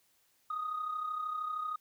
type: tone with amplitude modulation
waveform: sine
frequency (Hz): 1244.5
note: D#6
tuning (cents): 0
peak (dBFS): -30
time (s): 0.5-1.76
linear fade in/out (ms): 5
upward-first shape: sine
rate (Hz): 33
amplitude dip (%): 60
effects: tanh soft clip ceiling -29 dBFS + white hiss -71 dBFS RMS until 1.8 s